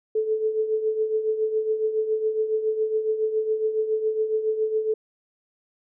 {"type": "tone with tremolo", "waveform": "sine", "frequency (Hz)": 435.9, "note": "A4", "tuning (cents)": -16, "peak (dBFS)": -18, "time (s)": [0.15, 4.94], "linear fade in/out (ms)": 5, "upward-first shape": "triangle", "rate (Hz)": 7.2, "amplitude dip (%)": 70, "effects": []}